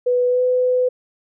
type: tone with pitch glide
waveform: sine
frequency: 494.3 to 502.6 Hz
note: B4 to B4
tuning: +1 to +30 cents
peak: -14 dBFS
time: 0.06-0.89 s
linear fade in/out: 10 ms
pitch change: +29 cents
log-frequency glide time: 0.28-0.42 s
effects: none